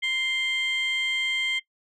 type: tone pair together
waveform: sine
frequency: 2093 / 3170 Hz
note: C7 / G7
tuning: 0 / +19 cents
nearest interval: perfect fifth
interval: 719 cents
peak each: -24 dBFS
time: 0.02-1.6 s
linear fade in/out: 20 ms
effects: noise-tail reverb RT60 0.1 s tail -19 dB re dry + tanh soft clip ceiling -20 dBFS